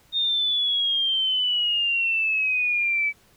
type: exponential sweep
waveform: sine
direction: down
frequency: 3688 to 2287 Hz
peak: -20 dBFS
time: 0.12-3.13 s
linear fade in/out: 50 ms
effects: pink hiss -58 dBFS RMS until 3.36 s